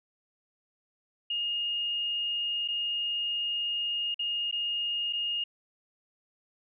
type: tone with dropouts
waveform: sine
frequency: 2846 Hz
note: F7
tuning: 32 cents sharp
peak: -28 dBFS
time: 1.3-5.44 s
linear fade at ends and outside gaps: 5 ms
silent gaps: 2.678-2.684 / 4.144-4.192 / 4.513-4.525 / 5.127-5.132 s
effects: none